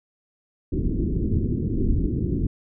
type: low-pass noise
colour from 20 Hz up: pink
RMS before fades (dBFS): -23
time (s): 0.72-2.47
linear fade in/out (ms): 5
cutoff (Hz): 380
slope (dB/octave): 48
effects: none